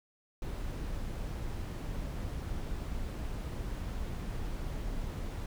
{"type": "noise", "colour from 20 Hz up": "brown", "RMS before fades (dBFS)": -37, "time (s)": [0.42, 5.46], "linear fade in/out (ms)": 2, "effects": []}